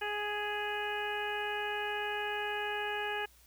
harmonic tone with a mistuned harmonic, 416.4 Hz, G#4, 5 cents sharp, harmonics 1 / 2 / 3 / 4 / 5 / 6 / 7, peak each -39 / -38 / -47 / -38 / -48 / -42 / -43 dBFS, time 0.01-3.26 s, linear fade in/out 10 ms, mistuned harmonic 5, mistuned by -18 cents, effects added 60 Hz sine -63 dBFS peak until 3.46 s + white hiss -63 dBFS RMS until 3.46 s

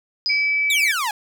sine tone with exponential decay, 4978 Hz, D#8, in tune, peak -17 dBFS, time 0.26-0.72 s, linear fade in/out 0 ms, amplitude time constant 100 ms
sine tone, 2300 Hz, D7, 37 cents flat, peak -17 dBFS, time 0.29-0.92 s, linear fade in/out 10 ms
sawtooth exponential sweep, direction down, 3877 to 804 Hz, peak -17 dBFS, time 0.7-1.11 s, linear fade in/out 2 ms
effects none

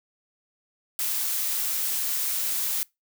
blue noise, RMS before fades -27 dBFS, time 0.99-2.83 s, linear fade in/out 0 ms, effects noise-tail reverb RT60 0.2 s tail -24 dB re dry

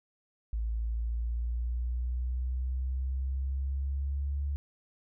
sine linear sweep, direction up, 55 to 71.4 Hz, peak -29 dBFS, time 0.53-4.56 s, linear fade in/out 0 ms, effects none

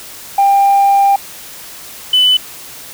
sine tone pair in turn, 795 / 3002 Hz, G5 / F#7, +24 / +24 cents, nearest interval octave + major seventh, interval 2300 cents, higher second, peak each -5 dBFS, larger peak neither, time 0.38-1.16 / 2.13-2.37 s, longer first, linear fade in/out 5 ms, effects tanh soft clip ceiling -4 dBFS + white hiss -32 dBFS RMS until 2.93 s

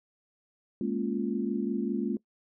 sine chord, Bb minor seventh, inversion third, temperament equal, 207.7 / 233.1 / 277.2 / 349.2 Hz, Ab3 / Bb3 / Db4 / F4, 0 / 0 / 0 / 0 cents, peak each -32 / -32 / -34 / -34 dBFS, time 0.81-2.17 s, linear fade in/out 2 ms, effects noise-tail reverb RT60 0.1 s tail -21 dB re dry

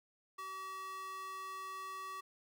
square tone with high-pass filter, 380.9 Hz, G4, 50 cents flat, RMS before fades -45 dBFS, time 0.38-2.21 s, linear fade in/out 10 ms, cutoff 1000 Hz, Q 3.6, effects 13-bit

